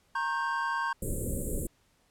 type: chord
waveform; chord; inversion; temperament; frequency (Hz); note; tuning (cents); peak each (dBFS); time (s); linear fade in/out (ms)
triangle; G diminished; first; equal with one note detuned; 932.3 / 1082.8 / 1568; Bb5 / Db6 / G6; 0 / -41 / 0; -31; 0.15-0.93; 5
type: band-stop noise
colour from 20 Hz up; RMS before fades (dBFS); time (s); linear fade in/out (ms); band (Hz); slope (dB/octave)
pink; -32; 1.02-1.67; 5; 570 to 7400; 96
effects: pink hiss -68 dBFS RMS until 2.1 s + low-pass 12000 Hz 12 dB/octave